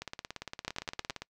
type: two click trains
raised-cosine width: 0.2 ms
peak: -15 / -21 dBFS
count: 5 / 22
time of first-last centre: 0.68-1.098 / 0.02-1.22 s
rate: 9.56 / 17.5 Hz
effects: noise-tail reverb RT60 0.1 s tail -24 dB re dry